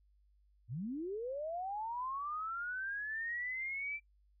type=linear sweep; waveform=sine; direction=up; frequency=98.8 to 2349 Hz; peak=-37 dBFS; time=0.68-4 s; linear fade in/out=50 ms; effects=noise-tail reverb RT60 0.1 s tail -22 dB re dry + added 50 Hz sine -66 dBFS peak until 4.4 s